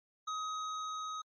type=tone with level ramp; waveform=square; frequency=1263 Hz; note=D#6; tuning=26 cents sharp; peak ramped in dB=-36 to -39 dBFS; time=0.27-1.22 s; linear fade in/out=10 ms; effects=MP3 32 kbps